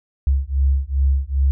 sine beating tone pair, 67 / 69.5 Hz, C2 / C#2, +42 / +5 cents, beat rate 2.5 Hz, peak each -18 dBFS, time 0.27-1.51 s, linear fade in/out 0 ms, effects none

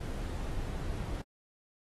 brown noise, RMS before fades -36 dBFS, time 0-1.22 s, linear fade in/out 10 ms, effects AAC 32 kbps

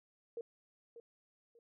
sine tone with echo, 465.9 Hz, A#4, 1 cent flat, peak -39 dBFS, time 0.37-0.41 s, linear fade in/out 2 ms, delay 590 ms, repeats 2, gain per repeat -11 dB, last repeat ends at 1.59 s, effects none

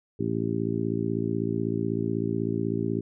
harmonic tone, 56.1 Hz, A1, 34 cents sharp, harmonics 2 / 3 / 4 / 5 / 6 / 7, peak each -32 / -32 / -32 / -32 / -32 / -32 dBFS, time 0.19-3.01 s, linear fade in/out 10 ms, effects none

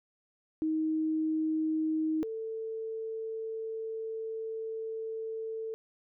sine tone pair in turn, 314.7 / 445.1 Hz, D#4 / A4, +20 / +20 cents, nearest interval tritone, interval 600 cents, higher second, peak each -27 / -34 dBFS, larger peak first, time 0.62-2.23 / 2.23-5.74 s, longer second, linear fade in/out 0 ms, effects none

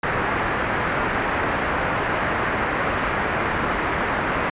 white low-pass noise, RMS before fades -23 dBFS, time 0.03-4.5 s, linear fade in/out 5 ms, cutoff 1900 Hz, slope 24 dB/octave, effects resampled to 8000 Hz

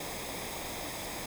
pink noise with comb filter, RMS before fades -39 dBFS, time 0-1.26 s, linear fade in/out 5 ms, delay 0.69 ms, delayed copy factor -0.55, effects none

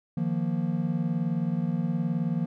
triangle chord, Eb suspended second, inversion none, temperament equal, 155.56 / 174.61 / 233.1 Hz, Eb3 / F3 / Bb3, 0 / 0 / 0 cents, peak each -28 / -26 / -29 dBFS, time 0.17-2.46 s, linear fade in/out 5 ms, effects none

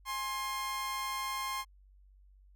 sawtooth tone pair together, 830.6 / 1059.3 Hz, G#5 / C6, 0 / +21 cents, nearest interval major third, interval 421 cents, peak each -40 / -31 dBFS, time 0.05-1.65 s, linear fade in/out 50 ms, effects added 48 Hz sine -57 dBFS peak until 2.55 s

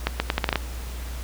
accelerating click train, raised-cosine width 0.3 ms, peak -5 dBFS, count 8, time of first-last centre 0.07-0.557 s, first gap 130 ms, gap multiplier 0.78, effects added 60 Hz sine -31 dBFS peak until 1.23 s + pink hiss -41 dBFS RMS until 1.23 s

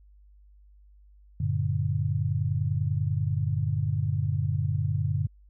sine tone cluster, 95.2 / 114.9 / 145.3 Hz, F#2 / A#2 / D3, +50 / -25 / -18 cents, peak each -28 / -29 / -28 dBFS, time 1.4-5.27 s, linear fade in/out 5 ms, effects added 50 Hz sine -52 dBFS peak until 5.49 s

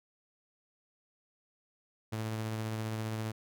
sawtooth tone with tremolo, 110 Hz, A2, in tune, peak -29 dBFS, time 2.12-3.32 s, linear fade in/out 10 ms, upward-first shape triangle, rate 15 Hz, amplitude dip 25%, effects none

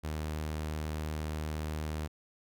sawtooth tone, 77.1 Hz, D#2, 15 cents flat, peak -30 dBFS, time 0.03-2.08 s, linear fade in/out 20 ms, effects none

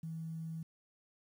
sine tone, 162.1 Hz, E3, 29 cents flat, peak -39 dBFS, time 0.03-0.63 s, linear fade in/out 5 ms, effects 11-bit

